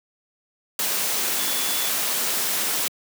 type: tone in noise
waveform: sine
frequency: 3448 Hz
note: A7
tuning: 36 cents flat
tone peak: -32 dBFS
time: 1.39-1.89 s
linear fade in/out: 2 ms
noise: white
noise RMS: -24 dBFS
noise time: 0.79-2.88 s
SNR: -11 dB
effects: high-pass 200 Hz 12 dB/octave